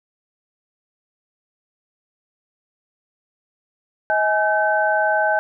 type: tone cluster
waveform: sine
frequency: 634 / 836 / 1534 Hz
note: D#5 / G#5 / G6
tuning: +32 / +11 / -38 cents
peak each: -20 dBFS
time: 4.1-5.39 s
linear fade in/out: 0 ms
effects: none